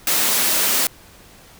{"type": "high-pass noise", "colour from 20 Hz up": "white", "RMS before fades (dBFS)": -18, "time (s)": [0.07, 0.87], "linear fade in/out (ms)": 2, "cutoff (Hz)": 170, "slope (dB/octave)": 24, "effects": ["pink hiss -46 dBFS RMS until 1.59 s"]}